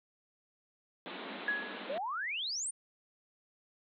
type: band-pass noise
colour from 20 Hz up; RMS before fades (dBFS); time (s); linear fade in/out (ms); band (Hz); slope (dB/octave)
pink; -44; 1.06-1.98; 0; 190 to 4000; 96
type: tone with exponential decay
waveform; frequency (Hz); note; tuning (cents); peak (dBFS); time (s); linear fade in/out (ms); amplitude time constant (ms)
sine; 1678; G#6; +17; -27; 1.48-1.93; 1; 97
type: exponential sweep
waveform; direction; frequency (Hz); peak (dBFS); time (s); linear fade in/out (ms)
sine; up; 511 to 9397; -34; 1.89-2.71; 10
effects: none